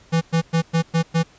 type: tone bursts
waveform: square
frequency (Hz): 164.81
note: E3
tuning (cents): 0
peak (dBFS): -16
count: 6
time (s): 0.12-1.234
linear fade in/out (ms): 20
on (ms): 94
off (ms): 110
effects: pink hiss -52 dBFS RMS until 1.38 s + resampled to 16000 Hz